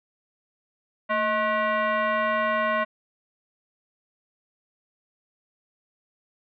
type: tone with frequency modulation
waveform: sine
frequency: 224.9 Hz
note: A3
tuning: 38 cents sharp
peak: -21 dBFS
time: 1.09-2.85 s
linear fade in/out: 20 ms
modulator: 855 Hz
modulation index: 2
effects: none